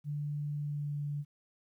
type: tone with pitch glide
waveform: sine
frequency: 146.83 to 145.4 Hz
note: D3 to D3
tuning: 0 to -17 cents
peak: -33 dBFS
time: 0.04-1.25 s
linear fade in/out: 50 ms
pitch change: -17 cents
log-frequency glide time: 0.56-1.02 s
effects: 12-bit